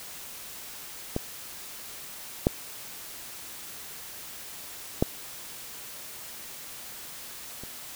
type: clicks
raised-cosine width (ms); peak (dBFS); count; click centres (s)
2; -13 / -6 / -7 / -27; 4; 1.164 / 2.469 / 5.025 / 7.636
effects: white hiss -42 dBFS RMS until 7.95 s